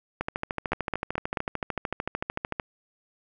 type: two click trains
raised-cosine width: 0.5 ms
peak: -11 / -13 dBFS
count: 4 / 33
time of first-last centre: 0.72-1.372 / 0.21-2.598 s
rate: 4.6 / 13.4 Hz
effects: none